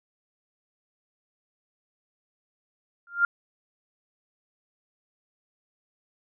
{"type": "tone with exponential growth", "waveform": "sine", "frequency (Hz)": 1396.9, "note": "F6", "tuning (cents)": 0, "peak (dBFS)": -14, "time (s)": [3.07, 3.25], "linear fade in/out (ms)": 2, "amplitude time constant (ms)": 39, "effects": []}